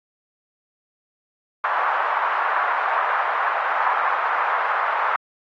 white band-pass noise, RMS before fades -22 dBFS, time 1.64-5.16 s, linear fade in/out 0 ms, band 770 to 1400 Hz, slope 24 dB/octave, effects AAC 32 kbps

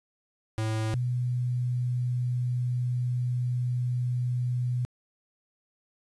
square / sine tone pair in turn, 110 / 123.69 Hz, A2 / B2, 0 / +3 cents, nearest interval major second, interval 203 cents, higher second, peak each -27 / -25 dBFS, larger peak second, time 0.58-0.94 / 0.94-4.85 s, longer second, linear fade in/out 0 ms, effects resampled to 24000 Hz + 10-bit

